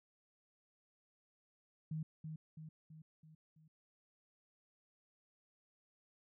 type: tone with echo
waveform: sine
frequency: 157 Hz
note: D#3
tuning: 16 cents sharp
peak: -38 dBFS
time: 1.91-2.03 s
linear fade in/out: 5 ms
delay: 330 ms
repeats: 5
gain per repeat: -5 dB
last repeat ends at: 3.68 s
effects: none

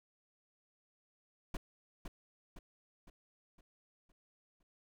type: noise with echo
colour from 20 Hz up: brown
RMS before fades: -36 dBFS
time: 1.54-1.57 s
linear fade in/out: 5 ms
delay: 510 ms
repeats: 6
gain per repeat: -6 dB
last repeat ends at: 4.63 s
effects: none

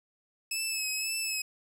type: tone with vibrato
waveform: 15% pulse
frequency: 2595 Hz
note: E7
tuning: 28 cents flat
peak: -23 dBFS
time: 0.51-1.42 s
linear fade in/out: 5 ms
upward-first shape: sine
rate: 1.9 Hz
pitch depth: 34 cents each way
effects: 10-bit

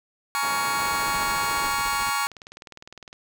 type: chord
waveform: sawtooth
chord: Bb minor seventh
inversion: third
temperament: just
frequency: 839.1 / 932.3 / 1118.8 / 1398.5 Hz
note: Ab5 / Bb5 / Db6 / F6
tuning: +18 / 0 / +16 / +2 cents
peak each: -26 / -28 / -22 / -26 dBFS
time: 0.35-2.27 s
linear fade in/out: 0 ms
type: band-pass noise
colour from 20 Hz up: white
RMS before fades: -37 dBFS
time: 0.42-1.71 s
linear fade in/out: 20 ms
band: 110 to 1300 Hz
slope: 12 dB/octave
type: noise with tremolo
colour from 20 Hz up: pink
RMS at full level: -37 dBFS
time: 0.78-2.11 s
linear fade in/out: 20 ms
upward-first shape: square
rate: 14 Hz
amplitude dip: 60%
type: click train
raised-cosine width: 0.2 ms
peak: -25 dBFS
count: 26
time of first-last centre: 1.86-3.129 s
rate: 19.7 Hz
effects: none

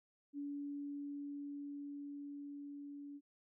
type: tone with level ramp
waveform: sine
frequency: 285.9 Hz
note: D4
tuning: 46 cents flat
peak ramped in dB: -40 to -47 dBFS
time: 0.33-3.21 s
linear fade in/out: 50 ms
effects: none

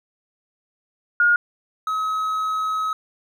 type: tone pair in turn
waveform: sine / triangle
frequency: 1428 / 1278.1 Hz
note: F6 / D#6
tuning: +38 / +46 cents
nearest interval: major second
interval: 192 cents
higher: first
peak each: -13 / -19 dBFS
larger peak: first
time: 1.2-1.36 / 1.87-2.93 s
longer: second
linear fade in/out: 2 ms
effects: none

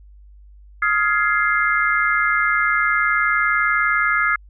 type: chord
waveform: sine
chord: F minor seventh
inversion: third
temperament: just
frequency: 1257.2 / 1396.9 / 1676.3 / 2095 Hz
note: Eb6 / F6 / Ab6 / C7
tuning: +18 / 0 / +16 / +2 cents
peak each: -21 dBFS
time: 0.82-4.36 s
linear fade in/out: 5 ms
effects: added 50 Hz sine -42 dBFS peak until 4.49 s

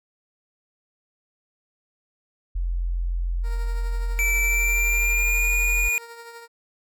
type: tone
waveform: sine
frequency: 43.38 Hz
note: F1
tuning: 11 cents flat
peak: -22 dBFS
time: 2.55-5.89 s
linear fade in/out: 10 ms
type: tone with tremolo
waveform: 15% pulse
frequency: 466.2 Hz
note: A#4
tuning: in tune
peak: -31 dBFS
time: 3.43-6.48 s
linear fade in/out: 50 ms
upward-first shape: triangle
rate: 12 Hz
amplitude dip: 50%
type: tone with pitch glide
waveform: square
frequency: 2321 to 2439 Hz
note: D7 to D#7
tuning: -21 to -35 cents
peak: -21 dBFS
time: 4.19-5.98 s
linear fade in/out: 0 ms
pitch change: +86 cents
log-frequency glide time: 4.41-5.5 s
effects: none

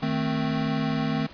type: chord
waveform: square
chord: A diminished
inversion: second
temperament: equal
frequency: 155.56 / 220 / 261.6 Hz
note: Eb3 / A3 / C4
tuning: 0 / 0 / 0 cents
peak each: -29 dBFS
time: 0.02-1.27 s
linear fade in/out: 10 ms
effects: pink hiss -46 dBFS RMS until 1.33 s + resampled to 11025 Hz

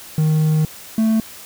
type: tone pair in turn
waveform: triangle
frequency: 155.56 / 221.1 Hz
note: D#3 / A3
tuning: 0 / +9 cents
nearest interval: tritone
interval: 609 cents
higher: second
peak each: -11 dBFS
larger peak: neither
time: 0.18-0.65 / 0.98-1.2 s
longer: first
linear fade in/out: 2 ms
effects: white hiss -38 dBFS RMS until 1.45 s

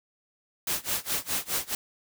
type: noise with tremolo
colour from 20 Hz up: white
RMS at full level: -27 dBFS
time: 0.67-1.75 s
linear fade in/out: 2 ms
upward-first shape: sine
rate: 4.8 Hz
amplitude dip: 95%
effects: none

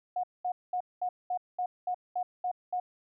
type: tone bursts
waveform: sine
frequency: 725 Hz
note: F#5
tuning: 35 cents flat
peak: -28 dBFS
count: 10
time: 0.16-2.8 s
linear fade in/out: 5 ms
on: 75 ms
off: 210 ms
effects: none

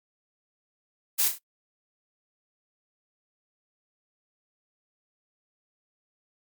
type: noise with echo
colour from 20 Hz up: blue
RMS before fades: -23 dBFS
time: 1.18-1.29 s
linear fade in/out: 20 ms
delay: 33 ms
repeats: 3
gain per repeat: -7 dB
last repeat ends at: 1.389 s
effects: noise-tail reverb RT60 0.1 s tail -21 dB re dry + Opus 48 kbps

